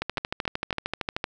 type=two click trains; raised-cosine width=0.3 ms; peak=-11 / -12 dBFS; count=17 / 3; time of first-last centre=0.02-1.241 / 0.18-0.728 s; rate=13.1 / 3.65 Hz; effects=none